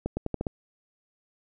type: accelerating click train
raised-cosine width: 2 ms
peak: -15 dBFS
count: 6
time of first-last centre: 0.06-0.468 s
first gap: 110 ms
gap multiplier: 0.85
effects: none